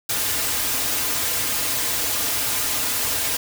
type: noise with comb filter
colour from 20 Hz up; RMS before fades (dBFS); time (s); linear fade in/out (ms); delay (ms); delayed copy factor
white; -23; 0.09-3.37; 5; 5.3; -0.75
effects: none